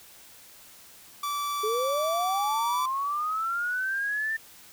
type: tone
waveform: 45% pulse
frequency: 1159 Hz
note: D6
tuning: 23 cents flat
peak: -28 dBFS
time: 1.23-2.86 s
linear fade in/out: 5 ms
type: linear sweep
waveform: sine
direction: up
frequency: 415.3 to 1800 Hz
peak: -26 dBFS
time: 1.63-4.37 s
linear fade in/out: 10 ms
effects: white hiss -51 dBFS RMS until 4.72 s